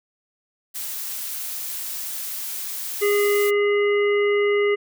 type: noise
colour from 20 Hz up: blue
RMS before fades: -30 dBFS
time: 0.74-3.51 s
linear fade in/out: 20 ms
type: harmonic tone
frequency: 410 Hz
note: G#4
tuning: 22 cents flat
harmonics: 1 / 3 / 5 / 7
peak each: -17 / -31 / -26 / -36 dBFS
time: 3.01-4.76 s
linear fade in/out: 20 ms
effects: none